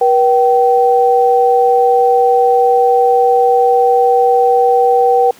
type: tone pair together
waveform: sine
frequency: 481.6 / 771.5 Hz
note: B4 / G5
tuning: -44 / -28 cents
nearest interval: minor sixth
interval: 816 cents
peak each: -10 dBFS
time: 0.01-5.31 s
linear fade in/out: 5 ms
effects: pink hiss -42 dBFS RMS until 5.39 s + high-pass 150 Hz 12 dB/octave